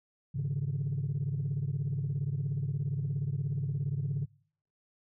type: chord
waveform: sine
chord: Ab suspended fourth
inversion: none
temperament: equal with one note detuned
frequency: 102.81 / 138.59 / 155.56 Hz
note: Ab2 / Db3 / Eb3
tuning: -17 / 0 / 0 cents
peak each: -36 / -30 / -35 dBFS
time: 0.34-4.26 s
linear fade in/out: 20 ms
effects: noise-tail reverb RT60 0.6 s tail -26 dB re dry + tanh soft clip ceiling -25 dBFS